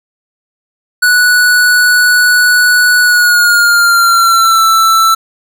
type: tone with pitch glide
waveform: square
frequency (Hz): 1475 to 1329.3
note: F#6 to E6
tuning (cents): -6 to +14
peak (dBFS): -6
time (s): 1.02-5.15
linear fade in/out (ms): 10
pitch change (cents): -180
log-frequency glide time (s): 3.01-4.63
effects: none